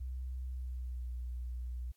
sine tone with pitch glide, 63.6 to 61.08 Hz, C2 to B1, -48 to -18 cents, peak -37 dBFS, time 0-1.92 s, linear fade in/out 10 ms, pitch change -70 cents, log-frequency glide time 0.5-1.1 s, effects white hiss -75 dBFS RMS until 1.96 s + AAC 64 kbps

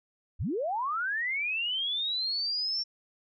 sine linear sweep, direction up, 41 to 5490 Hz, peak -28 dBFS, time 0.39-2.84 s, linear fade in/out 20 ms, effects none

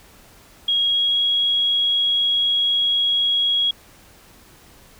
sine tone with pitch glide, 3289 to 3312 Hz, G#7 to G#7, -18 to -5 cents, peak -16 dBFS, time 0.68-3.71 s, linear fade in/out 5 ms, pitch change +13 cents, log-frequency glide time 0.83-1.2 s, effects pink hiss -49 dBFS RMS until 4.99 s

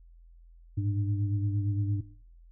sine tone cluster, 102.2 / 110.9 / 298.4 Hz, G#2 / A2 / D4, -27 / +14 / +28 cents, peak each -27 / -36 / -36 dBFS, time 0.77-2.01 s, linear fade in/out 10 ms, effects noise-tail reverb RT60 0.5 s tail -17 dB re dry + added 42 Hz sine -51 dBFS peak until 2.51 s

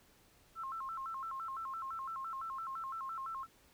sine tone with vibrato, 1193 Hz, D6, 27 cents sharp, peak -39 dBFS, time 0.55-3.47 s, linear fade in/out 50 ms, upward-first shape square, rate 5.9 Hz, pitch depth 190 cents each way, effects pink hiss -66 dBFS RMS until 3.73 s

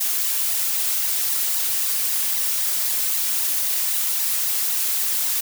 blue noise with flanger, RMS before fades -22 dBFS, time 0-5.41 s, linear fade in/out 10 ms, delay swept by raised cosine 1 to 4.8 ms, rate 3.8 Hz, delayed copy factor +0.75, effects none

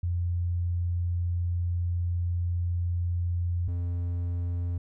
sine / triangle tone pair in turn, 87.31 / 87.31 Hz, F2 / F2, 0 / 0 cents, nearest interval unison, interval 0 cents, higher neither, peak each -25 dBFS, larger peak neither, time 0.03-3.68 / 3.68-4.78 s, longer first, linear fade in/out 5 ms, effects none

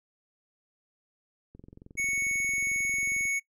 click train, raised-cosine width 3 ms, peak -35 dBFS, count 39, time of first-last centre 1.55-3.254 s, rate 22.3 Hz
square tone, 2217 Hz, C#7, in tune, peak -27 dBFS, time 1.97-3.4 s, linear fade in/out 20 ms
effects noise-tail reverb RT60 0.1 s tail -22 dB re dry + low-pass 12000 Hz 12 dB/octave

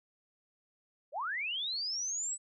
sine linear sweep, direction up, 493.9 to 8020 Hz, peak -33 dBFS, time 1.12-2.38 s, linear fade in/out 50 ms, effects none

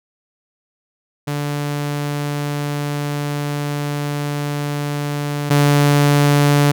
sawtooth tone pair in turn, 145.5 / 144.58 Hz, D3 / D3, -16 / -27 cents, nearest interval unison, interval 11 cents, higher first, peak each -16 / -7 dBFS, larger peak second, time 1.27-5.5 / 5.5-6.72 s, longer first, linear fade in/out 10 ms, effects none

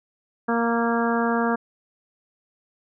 harmonic tone with a mistuned harmonic, 233.1 Hz, A#3, in tune, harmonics 1 / 2 / 3 / 4 / 5 / 6 / 7, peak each -23 / -26 / -28 / -29 / -30 / -31 / -31 dBFS, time 0.48-1.56 s, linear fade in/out 10 ms, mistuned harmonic 6, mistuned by -17 cents, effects none

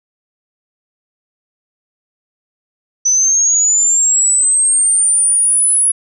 sine linear sweep, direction up, 5970 to 10380 Hz, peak -9 dBFS, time 3.05-5.92 s, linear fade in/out 10 ms, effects none

